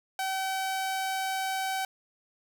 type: tone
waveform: sawtooth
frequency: 765 Hz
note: G5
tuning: 42 cents flat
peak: -25 dBFS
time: 0.19-1.85 s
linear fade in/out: 2 ms
effects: none